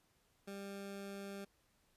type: tone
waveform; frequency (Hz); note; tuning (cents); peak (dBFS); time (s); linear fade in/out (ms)
20% pulse; 198.4; G3; +21; -40; 0.47-1.45; 10
effects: pink hiss -75 dBFS RMS until 1.96 s + resampled to 32000 Hz